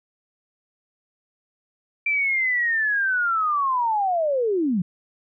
sine linear sweep, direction down, 2358 to 164.81 Hz, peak -19 dBFS, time 2.06-4.82 s, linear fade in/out 5 ms, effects none

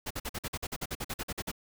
pink noise bursts, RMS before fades -35 dBFS, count 16, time 0.06-1.516 s, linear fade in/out 10 ms, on 46 ms, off 48 ms, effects none

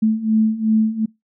sine beating tone pair, 217.3 / 220 Hz, A3 / A3, -21 / 0 cents, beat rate 2.7 Hz, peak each -19 / -16 dBFS, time 0.02-1.06 s, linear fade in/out 10 ms, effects noise-tail reverb RT60 0.2 s tail -24 dB re dry

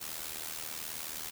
white noise with amplitude modulation, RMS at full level -37 dBFS, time 0-1.31 s, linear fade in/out 20 ms, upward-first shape sine, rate 78.8 Hz, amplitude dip 75%, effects none

